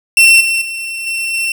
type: tone with level steps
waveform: 40% pulse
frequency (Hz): 2705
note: E7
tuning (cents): +44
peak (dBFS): -3 / -11 / -19 / -15 / -13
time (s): 0.17-1.52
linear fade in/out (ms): 2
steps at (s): 0.4 / 0.61 / 1.06 / 1.33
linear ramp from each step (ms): 10
effects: none